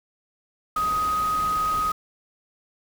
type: tone in noise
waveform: sine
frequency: 1254 Hz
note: D#6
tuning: 13 cents sharp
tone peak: -21 dBFS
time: 0.76-1.92 s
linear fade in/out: 5 ms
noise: pink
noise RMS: -36 dBFS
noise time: 0.76-1.92 s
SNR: +12 dB
effects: none